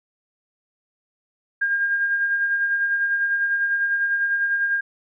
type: tone with tremolo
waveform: sine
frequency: 1612 Hz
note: G6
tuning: 48 cents sharp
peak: -17 dBFS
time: 1.61-4.81 s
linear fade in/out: 10 ms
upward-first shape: sine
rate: 10 Hz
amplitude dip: 40%
effects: none